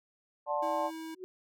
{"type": "chord", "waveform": "sine", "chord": "D dominant seventh", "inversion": "none", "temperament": "just", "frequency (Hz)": [587.3, 734.2, 881, 1057.2], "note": ["D5", "F#5", "A5", "C6"], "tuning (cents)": [0, -14, 2, 18], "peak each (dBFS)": [-33, -38, -33, -36], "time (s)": [0.46, 0.91], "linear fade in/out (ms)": 50}
{"type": "tone", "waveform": "square", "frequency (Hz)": 321.9, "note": "E4", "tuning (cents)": -41, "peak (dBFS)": -40, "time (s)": [0.62, 1.15], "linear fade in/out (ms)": 10}
{"type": "tone with exponential growth", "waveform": "sine", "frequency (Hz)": 369.6, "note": "F#4", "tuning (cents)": -2, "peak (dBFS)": -35, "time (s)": [1.12, 1.24], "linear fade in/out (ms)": 0, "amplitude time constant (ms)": 26}
{"effects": []}